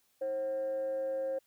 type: tone with frequency modulation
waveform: sine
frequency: 535 Hz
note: C5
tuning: 38 cents sharp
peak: -30 dBFS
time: 0.21-1.39 s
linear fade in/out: 10 ms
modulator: 218 Hz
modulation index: 0.23
effects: tanh soft clip ceiling -28 dBFS + white hiss -72 dBFS RMS until 1.46 s